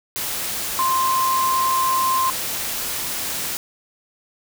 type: tone in noise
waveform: sine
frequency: 1046.5 Hz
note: C6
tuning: in tune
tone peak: -17 dBFS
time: 0.79-2.3 s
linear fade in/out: 0 ms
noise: white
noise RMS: -26 dBFS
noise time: 0.16-3.57 s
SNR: +6 dB
effects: none